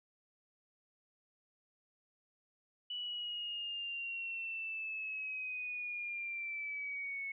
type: linear sweep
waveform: sine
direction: down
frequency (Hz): 2960 to 2195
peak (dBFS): -38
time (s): 2.9-7.32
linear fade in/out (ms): 5
effects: none